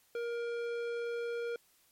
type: tone with tanh clipping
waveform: triangle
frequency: 471 Hz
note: A#4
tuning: 18 cents sharp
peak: -36 dBFS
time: 0.15-1.56 s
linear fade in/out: 2 ms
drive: 18 dB
effects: white hiss -68 dBFS RMS until 1.91 s + MP3 64 kbps